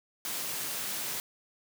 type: high-pass noise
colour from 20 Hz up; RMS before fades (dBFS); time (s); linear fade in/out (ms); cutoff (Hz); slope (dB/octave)
white; -35; 0.25-1.2; 0; 110; 48
effects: none